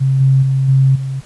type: tone with level steps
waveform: sine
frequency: 134 Hz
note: C3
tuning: 42 cents sharp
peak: -10 / -7 / -11 / -7 / -18 dBFS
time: 0-1.21 s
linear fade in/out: 20 ms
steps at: 0.2 / 0.42 / 0.68 / 0.95 s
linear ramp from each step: 10 ms
effects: pink hiss -43 dBFS RMS until 1.25 s + resampled to 24000 Hz